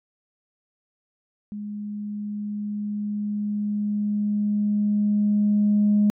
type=tone with level ramp; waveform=sine; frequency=207.7 Hz; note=G#3; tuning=in tune; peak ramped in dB=-30 to -14 dBFS; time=1.52-6.1 s; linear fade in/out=0 ms; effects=tanh soft clip ceiling -12 dBFS